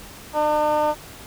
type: tone with band-pass filter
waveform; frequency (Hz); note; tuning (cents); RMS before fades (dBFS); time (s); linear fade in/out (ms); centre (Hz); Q
15% pulse; 301.6; D4; +46; -20; 0.33-0.95; 50; 760; 3
effects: pink hiss -41 dBFS RMS until 1.26 s